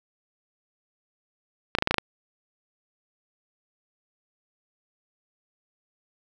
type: clicks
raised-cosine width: 0.3 ms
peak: -5 dBFS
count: 7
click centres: 1.751 / 1.786 / 1.824 / 1.874 / 1.91 / 1.943 / 1.983 s
effects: 7-bit